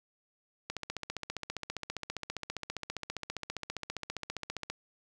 click train, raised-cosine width 0.2 ms, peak -19 dBFS, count 61, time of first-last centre 0.7-4.7 s, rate 15 Hz, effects none

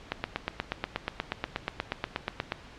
click train, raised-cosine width 0.3 ms, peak -12 dBFS, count 21, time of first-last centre 0.12-2.521 s, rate 8.33 Hz, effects pink hiss -49 dBFS RMS until 2.78 s + low-pass 4000 Hz 12 dB/octave

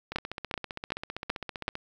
two click trains, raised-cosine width 0.3 ms, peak -19 / -12 dBFS, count 26 / 5, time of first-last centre 0.12-1.754 / 0.16-1.681 s, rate 15.3 / 2.63 Hz, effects 9-bit

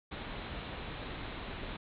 pink low-pass noise, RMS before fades -42 dBFS, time 0.11-1.77 s, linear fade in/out 10 ms, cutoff 4000 Hz, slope 96 dB/octave, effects none

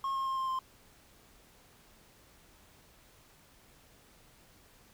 triangle tone with pitch steps, 1081 / 1072.3 / 1063.7 / 1055.1 / 1046.6 Hz, C#6 / C6 / C6 / C6 / C6, -44 / +42 / +28 / +14 / 0 cents, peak -29 dBFS, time 0.04-0.59 s, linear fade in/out 2 ms, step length 110 ms, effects pink hiss -61 dBFS RMS until 4.93 s

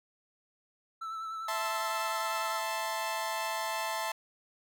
triangle tone with vibrato, 1318.5 Hz, E6, in tune, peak -34 dBFS, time 1.01-2.6 s, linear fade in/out 10 ms, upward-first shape triangle, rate 10 Hz, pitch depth 32 cents each way
sawtooth chord, A minor, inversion second, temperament equal, 659.3 / 880 / 1046.5 Hz, E5 / A5 / C6, 0 / 0 / 0 cents, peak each -34 / -31 / -34 dBFS, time 1.48-4.12 s, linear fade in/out 5 ms
effects none

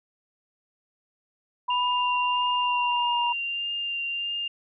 sine tone with pitch glide, 987.8 to 958.6 Hz, B5 to A#5, 0 to +48 cents, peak -23 dBFS, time 1.68-3.33 s, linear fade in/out 10 ms, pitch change -52 cents, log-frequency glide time 2.6-3.18 s
sine tone with vibrato, 2794 Hz, F7, in tune, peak -27 dBFS, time 1.7-4.48 s, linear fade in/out 5 ms, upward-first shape triangle, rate 1.6 Hz, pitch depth 14 cents each way
effects none

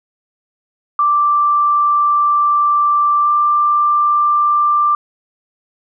sine tone with pitch glide, 1174.7 to 1182.9 Hz, D6 to D6, 0 to +12 cents, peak -10 dBFS, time 0.99-4.95 s, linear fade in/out 2 ms, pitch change +12 cents, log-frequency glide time 3.23-3.28 s, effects none

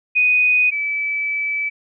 sine tone pair in turn, 2489 / 2304 Hz, D#7 / D7, 0 / -34 cents, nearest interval minor second, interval 134 cents, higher first, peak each -12 / -19 dBFS, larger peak first, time 0.15-0.71 / 0.71-1.7 s, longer second, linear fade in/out 20 ms, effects none

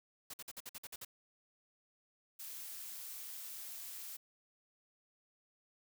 white noise bursts, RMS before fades -47 dBFS, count 9, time 0.3-1.049 s, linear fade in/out 5 ms, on 37 ms, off 52 ms
blue noise, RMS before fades -47 dBFS, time 2.39-4.17 s, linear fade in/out 10 ms
effects none

